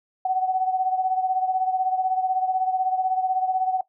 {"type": "beating tone pair", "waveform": "sine", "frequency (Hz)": [747, 763], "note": ["F#5", "G5"], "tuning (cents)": [16, -47], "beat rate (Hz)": 16, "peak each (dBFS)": [-21, -27], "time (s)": [0.25, 3.81], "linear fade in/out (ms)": 5, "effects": ["noise-tail reverb RT60 0.1 s tail -17 dB re dry"]}